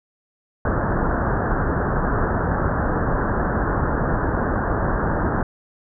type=low-pass noise; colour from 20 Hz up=pink; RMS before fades=-21 dBFS; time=0.65-5.43 s; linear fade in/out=2 ms; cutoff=1700 Hz; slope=96 dB/octave; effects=none